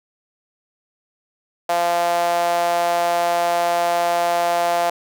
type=tone with high-pass filter; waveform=sawtooth; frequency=172.4 Hz; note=F3; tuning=22 cents flat; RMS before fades=-19 dBFS; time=1.69-4.9 s; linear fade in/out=5 ms; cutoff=680 Hz; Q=4.6; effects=none